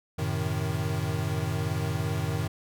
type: chord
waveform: square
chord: F# diminished seventh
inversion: none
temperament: equal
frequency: 92.5 / 110 / 130.81 / 155.56 Hz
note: F#2 / A2 / C3 / Eb3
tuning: 0 / 0 / 0 / 0 cents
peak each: -33 / -33 / -36 / -32 dBFS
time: 0.18-2.48 s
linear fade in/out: 10 ms
effects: none